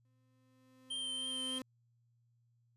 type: tone with exponential growth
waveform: 35% pulse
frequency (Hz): 258.6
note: C4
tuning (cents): -20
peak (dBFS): -39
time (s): 0.05-1.62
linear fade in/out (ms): 1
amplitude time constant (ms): 340
type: tone with vibrato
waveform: square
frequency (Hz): 3136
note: G7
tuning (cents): 0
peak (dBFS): -38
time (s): 0.9-1.59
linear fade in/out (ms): 10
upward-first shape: triangle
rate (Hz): 3.3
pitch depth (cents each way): 20
effects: added 118 Hz sine -70 dBFS peak until 2.76 s + resampled to 32000 Hz

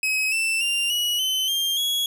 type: tone with pitch steps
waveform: 40% pulse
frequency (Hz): 2548 / 2665 / 2788 / 2917 / 3051 / 3192 / 3339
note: D#7 / E7 / F7 / F#7 / G7 / G7 / G#7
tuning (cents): +41 / +18 / -4 / -25 / -48 / +31 / +9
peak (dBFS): -20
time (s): 0.03-2.06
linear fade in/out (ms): 2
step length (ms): 290
effects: none

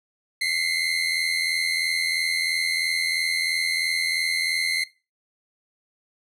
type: tone pair together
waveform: 30% pulse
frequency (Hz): 2042 / 2125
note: C7 / C7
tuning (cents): -43 / +26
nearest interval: minor second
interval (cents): 69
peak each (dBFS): -22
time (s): 0.41-4.84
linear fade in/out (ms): 5
effects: noise-tail reverb RT60 0.3 s tail -20 dB re dry + low-pass 12000 Hz 12 dB/octave

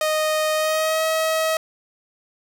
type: tone with pitch glide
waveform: sawtooth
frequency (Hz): 620 to 638.5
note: D#5 to D#5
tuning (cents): -6 to +45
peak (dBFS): -15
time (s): 0.01-1.57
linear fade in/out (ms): 2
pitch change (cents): +51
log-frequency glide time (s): 0.54-1.04
effects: none

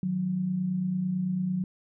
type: tone pair together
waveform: sine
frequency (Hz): 155.56 / 184.58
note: D#3 / F#3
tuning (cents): 0 / -4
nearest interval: minor third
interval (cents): 296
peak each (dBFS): -35 / -26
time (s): 0.03-1.64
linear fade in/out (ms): 2
effects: none

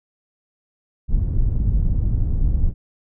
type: low-pass noise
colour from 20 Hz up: pink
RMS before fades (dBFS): -18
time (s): 1.08-2.74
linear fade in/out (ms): 50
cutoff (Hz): 100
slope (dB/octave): 12
effects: none

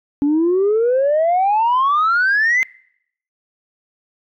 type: exponential sweep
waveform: sine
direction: up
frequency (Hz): 280 to 2093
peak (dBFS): -11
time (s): 0.22-2.63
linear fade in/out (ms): 0
effects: noise-tail reverb RT60 0.7 s tail -25 dB re dry + tanh soft clip ceiling -10 dBFS

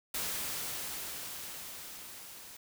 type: noise with level ramp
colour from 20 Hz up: white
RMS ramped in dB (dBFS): -35 to -50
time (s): 0.14-2.57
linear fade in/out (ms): 5
effects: none

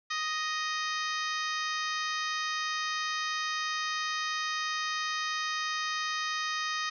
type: harmonic tone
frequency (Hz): 623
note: D#5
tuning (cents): +2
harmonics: 2 / 3 / 4 / 5 / 6 / 7 / 8 / 9 / 10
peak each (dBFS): -34 / -35 / -41 / -43 / -40 / -45 / -41 / -48 / -45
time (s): 0.1-6.9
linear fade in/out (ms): 10
effects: none

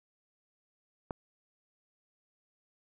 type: click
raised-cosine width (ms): 1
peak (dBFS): -21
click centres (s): 1.108
effects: none

